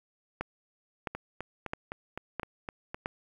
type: two click trains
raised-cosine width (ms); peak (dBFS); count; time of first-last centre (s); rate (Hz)
0.5; -21 / -17; 8 / 5; 1.15-2.945 / 0.41-3.059; 3.9 / 1.51
effects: 9-bit